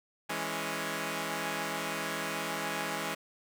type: chord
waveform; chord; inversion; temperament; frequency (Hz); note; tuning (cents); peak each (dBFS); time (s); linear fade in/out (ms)
5% pulse; C# minor; first; equal; 164.81 / 207.7 / 277.2; E3 / G#3 / C#4; 0 / 0 / 0; -26; 0.29-3.15; 10
effects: none